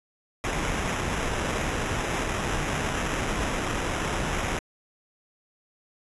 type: noise with sample-and-hold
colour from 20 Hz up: pink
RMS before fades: -28 dBFS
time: 0.44-4.59 s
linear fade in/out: 0 ms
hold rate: 4410 Hz
effects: resampled to 24000 Hz